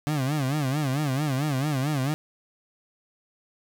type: tone with vibrato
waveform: 30% pulse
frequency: 141 Hz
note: C#3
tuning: 30 cents sharp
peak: -21 dBFS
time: 0.07-2.14 s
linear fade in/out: 0 ms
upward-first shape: sine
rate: 4.5 Hz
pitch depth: 160 cents each way
effects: none